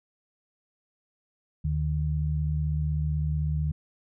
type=tone pair together; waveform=sine; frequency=75.9 / 151.8 Hz; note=D#2 / D#3; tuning=-42 / -42 cents; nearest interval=octave; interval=1200 cents; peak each=-27 dBFS; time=1.64-3.72 s; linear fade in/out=10 ms; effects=none